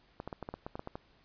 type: clicks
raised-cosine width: 1 ms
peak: -25 dBFS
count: 11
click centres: 0.201 / 0.276 / 0.328 / 0.427 / 0.489 / 0.54 / 0.665 / 0.755 / 0.794 / 0.874 / 0.955 s
effects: pink hiss -66 dBFS RMS until 1.24 s + resampled to 11025 Hz